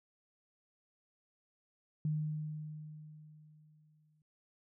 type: tone with exponential decay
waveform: sine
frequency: 153.1 Hz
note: D#3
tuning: 28 cents flat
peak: -30 dBFS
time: 2.05-4.22 s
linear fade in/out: 2 ms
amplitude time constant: 470 ms
effects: none